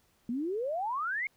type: exponential sweep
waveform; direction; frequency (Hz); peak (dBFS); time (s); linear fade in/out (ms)
sine; up; 226.1 to 2217; -30; 0.29-1.27; 2
effects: pink hiss -69 dBFS RMS until 1.36 s